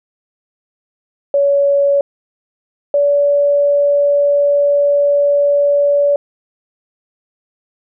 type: tone pair in turn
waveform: sine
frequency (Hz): 564 / 573.2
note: C#5 / D5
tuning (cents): +30 / -42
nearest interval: unison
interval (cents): 28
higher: second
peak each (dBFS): -9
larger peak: neither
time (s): 1.34-2.01 / 2.94-6.16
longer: second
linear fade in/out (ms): 2
effects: none